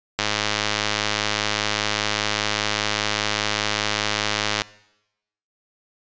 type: click train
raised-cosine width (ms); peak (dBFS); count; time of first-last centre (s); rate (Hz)
0.2; -3; 466; 0.19-4.619; 105
effects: noise-tail reverb RT60 0.9 s tail -21 dB re dry + resampled to 16000 Hz